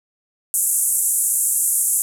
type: band-pass noise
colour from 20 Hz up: white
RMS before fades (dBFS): -19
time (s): 0.54-2.02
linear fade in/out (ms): 0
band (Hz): 7500 to 12000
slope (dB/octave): 48
effects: none